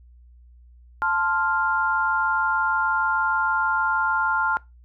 sine chord, F major, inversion first, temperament equal, 880 / 1046.5 / 1396.9 Hz, A5 / C6 / F6, 0 / 0 / 0 cents, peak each -25 / -27 / -22 dBFS, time 1.02-4.57 s, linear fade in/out 0 ms, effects noise-tail reverb RT60 0.2 s tail -21 dB re dry + added 60 Hz sine -47 dBFS peak until 4.84 s

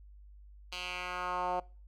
10% pulse tone with band-pass filter sweep, 180.2 Hz, F#3, 45 cents flat, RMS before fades -36 dBFS, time 0.72-1.6 s, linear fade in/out 5 ms, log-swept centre 3600 to 700 Hz, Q 2.1, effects noise-tail reverb RT60 0.4 s tail -24 dB re dry + added 50 Hz sine -51 dBFS peak until 1.87 s

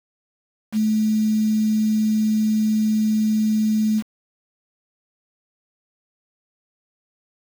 sine tone with quantisation, 216.1 Hz, A3, 31 cents flat, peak -16 dBFS, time 0.72-4.03 s, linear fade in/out 50 ms, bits 6, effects none

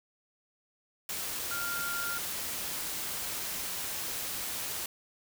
sine tone in noise, 1396.9 Hz, F6, in tune, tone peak -34 dBFS, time 1.51-2.18 s, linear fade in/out 2 ms, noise white, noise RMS -36 dBFS, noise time 1.09-4.86 s, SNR -1 dB, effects none

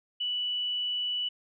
sine tone, 2960 Hz, F#7, in tune, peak -28 dBFS, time 0.2-1.29 s, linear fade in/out 10 ms, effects none

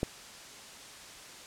click, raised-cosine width 2 ms, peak -15 dBFS, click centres 0.031 s, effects white hiss -48 dBFS RMS until 1.46 s + low-pass 8000 Hz 12 dB/octave

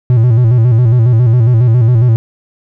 triangle tone with vibrato, 118.4 Hz, A#2, 27 cents sharp, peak -3 dBFS, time 0.1-2.16 s, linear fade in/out 0 ms, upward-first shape square, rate 7.3 Hz, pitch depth 88 cents each way, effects none

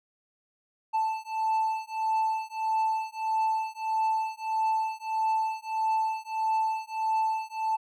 triangle beating tone pair, 880 / 881.6 Hz, A5 / A5, 0 / +3 cents, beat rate 1.6 Hz, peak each -27 dBFS, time 0.93-7.77 s, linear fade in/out 20 ms, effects none

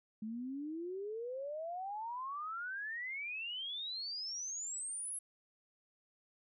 sine exponential sweep, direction up, 211.7 to 10970 Hz, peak -39 dBFS, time 0.22-5.19 s, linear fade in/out 5 ms, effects none

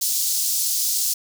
pink high-pass noise, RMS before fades -22 dBFS, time 0.01-1.14 s, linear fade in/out 10 ms, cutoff 4900 Hz, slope 24 dB/octave, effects none

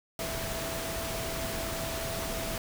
sine tone in noise, 660 Hz, E5, 2 cents sharp, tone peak -38 dBFS, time 0.19-2.58 s, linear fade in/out 2 ms, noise pink, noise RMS -35 dBFS, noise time 0.19-2.58 s, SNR -6 dB, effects none

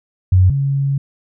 sine tone pair in turn, 92.5 / 138.59 Hz, F#2 / C#3, 0 / 0 cents, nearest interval perfect fifth, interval 700 cents, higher second, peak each -7 / -14 dBFS, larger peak first, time 0.32-0.5 / 0.5-0.98 s, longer second, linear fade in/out 5 ms, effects none

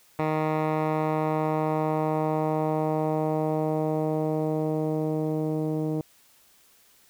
10% pulse tone with low-pass filter sweep, 155.56 Hz, D#3, in tune, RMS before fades -26 dBFS, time 0.19-6.01 s, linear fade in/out 2 ms, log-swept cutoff 1700 to 370 Hz, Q 1.1, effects white hiss -59 dBFS RMS until 7.09 s

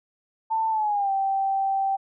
sine tone with pitch glide, 890 to 779.3 Hz, A5 to G5, +20 to -10 cents, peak -21 dBFS, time 0.5-1.97 s, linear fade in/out 20 ms, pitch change -230 cents, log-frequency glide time 0.7-1.11 s, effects none

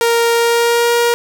sawtooth tone with pitch glide, 466.2 to 473.3 Hz, A#4 to A#4, 0 to +26 cents, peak -7 dBFS, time 0.01-1.14 s, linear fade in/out 0 ms, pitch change +26 cents, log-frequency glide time 0.33-0.94 s, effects none

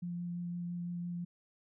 sine tone with vibrato, 174.3 Hz, F3, 3 cents flat, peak -36 dBFS, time 0.02-1.25 s, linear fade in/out 10 ms, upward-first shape sine, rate 5.9 Hz, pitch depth 10 cents each way, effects none

